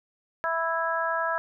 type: harmonic tone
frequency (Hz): 329.6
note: E4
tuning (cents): 0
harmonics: 2 / 3 / 4 / 5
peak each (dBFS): -30 / -30 / -30 / -30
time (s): 0.44-1.38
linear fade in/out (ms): 0
effects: none